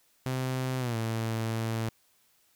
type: tone with pitch glide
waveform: sawtooth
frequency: 129.5 to 112.74 Hz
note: C3 to A2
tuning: -17 to +43 cents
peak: -25 dBFS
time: 0.26-1.89 s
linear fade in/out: 0 ms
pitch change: -240 cents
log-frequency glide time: 0.79-0.97 s
effects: white hiss -67 dBFS RMS until 2.55 s